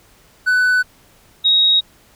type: tone pair in turn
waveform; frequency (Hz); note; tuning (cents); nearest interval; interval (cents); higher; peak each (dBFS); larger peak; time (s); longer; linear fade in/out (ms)
triangle / sine; 1496 / 3782; F#6 / A#7; +19 / +24; octave + major third; 1605; second; -10; neither; 0.46-0.83 / 1.44-1.81; neither; 20
effects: pink hiss -51 dBFS RMS until 2.15 s